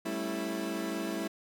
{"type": "chord", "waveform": "30% pulse", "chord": "A dominant seventh", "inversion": "third", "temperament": "equal with one note detuned", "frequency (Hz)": [196, 220, 272.9, 329.6], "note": ["G3", "A3", "C#4", "E4"], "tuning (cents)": [0, 0, -27, 0], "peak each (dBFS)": [-36, -37, -38, -33], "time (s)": [0.05, 1.28], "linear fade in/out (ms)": 10, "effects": []}